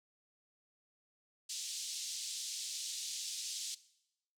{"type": "band-pass noise", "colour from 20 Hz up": "white", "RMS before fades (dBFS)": -42, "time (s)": [1.49, 3.75], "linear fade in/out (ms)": 10, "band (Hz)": [3400, 7800], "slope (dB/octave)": 24, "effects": ["noise-tail reverb RT60 0.8 s tail -18 dB re dry"]}